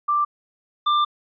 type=tone pair in turn; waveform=sine / square; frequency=1179 / 1187.9 Hz; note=D6 / D6; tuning=+6 / +19 cents; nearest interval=unison; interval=13 cents; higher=second; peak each=-17 dBFS; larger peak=neither; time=0.08-0.25 / 0.86-1.05 s; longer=second; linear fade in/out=10 ms; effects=resampled to 11025 Hz